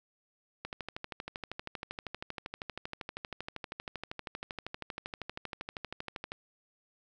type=click train; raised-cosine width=0.3 ms; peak=-22 dBFS; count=73; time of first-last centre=0.65-6.319 s; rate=12.7 Hz; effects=none